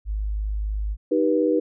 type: tone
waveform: sine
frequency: 51.9 Hz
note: G#1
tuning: in tune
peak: -23 dBFS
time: 0.05-0.97 s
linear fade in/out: 50 ms
type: chord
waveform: sine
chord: Eb augmented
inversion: none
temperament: just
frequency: 311.1 / 388.9 / 486.1 Hz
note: Eb4 / G4 / B4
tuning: 0 / -14 / -28 cents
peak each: -21 / -24 / -21 dBFS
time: 1.11-1.6 s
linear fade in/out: 10 ms
effects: none